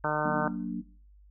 harmonic tone, 151.7 Hz, D#3, 44 cents flat, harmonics 1 / 2 / 3 / 4 / 5 / 6 / 7 / 8 / 9 / 10, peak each -36 / -38 / -37 / -33 / -37 / -32 / -38 / -36 / -36 / -35 dBFS, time 0.04-0.48 s, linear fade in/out 2 ms
sine chord, Gb augmented, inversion none, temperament equal with one note detuned, 185 / 234.3 / 293.7 Hz, Gb3 / Bb3 / D4, 0 / +9 / 0 cents, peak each -34 / -35 / -36 dBFS, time 0.24-0.82 s, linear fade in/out 20 ms
effects noise-tail reverb RT60 0.4 s tail -17 dB re dry + added 50 Hz sine -53 dBFS peak until 1.3 s

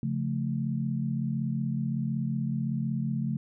sine chord, Db augmented, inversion none, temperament equal, 138.59 / 174.61 / 220 Hz, Db3 / F3 / A3, 0 / 0 / 0 cents, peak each -30 / -34 / -31 dBFS, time 0.03-3.37 s, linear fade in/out 2 ms, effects none

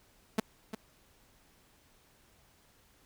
sawtooth tone with echo, 219 Hz, A3, 8 cents flat, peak -21 dBFS, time 0.38-0.4 s, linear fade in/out 5 ms, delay 350 ms, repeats 1, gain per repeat -11 dB, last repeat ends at 0.75 s, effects pink hiss -65 dBFS RMS until 3.05 s

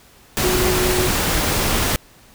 sine tone in noise, 365.6 Hz, F#4, 21 cents flat, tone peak -19 dBFS, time 0.44-1.07 s, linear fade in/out 0 ms, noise pink, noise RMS -19 dBFS, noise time 0.37-1.96 s, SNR -3 dB, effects pink hiss -49 dBFS RMS until 2.34 s

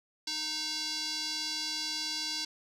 square tone with band-pass filter, 309.2 Hz, D#4, 11 cents flat, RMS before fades -35 dBFS, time 0.27-2.45 s, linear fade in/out 5 ms, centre 4700 Hz, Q 3.9, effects none

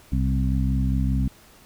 harmonic tone with a mistuned harmonic, 65 Hz, C2, 11 cents flat, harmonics 1 / 2 / 3 / 4, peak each -22 / -25 / -27 / -29 dBFS, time 0.12-1.28 s, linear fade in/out 5 ms, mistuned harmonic 1, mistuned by -62 cents, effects pink hiss -52 dBFS RMS until 1.65 s

